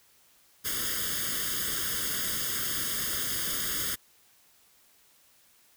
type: noise with comb filter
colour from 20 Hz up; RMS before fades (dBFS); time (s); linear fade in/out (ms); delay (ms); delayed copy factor
white; -31; 0.64-3.96; 20; 0.6; +0.95
effects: white hiss -62 dBFS RMS until 5.76 s